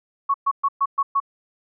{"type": "tone bursts", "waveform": "sine", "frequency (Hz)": 1108.7, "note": "C#6", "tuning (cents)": 0, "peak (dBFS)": -16, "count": 6, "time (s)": [0.29, 1.202], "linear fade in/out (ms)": 10, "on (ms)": 52, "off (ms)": 120, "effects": []}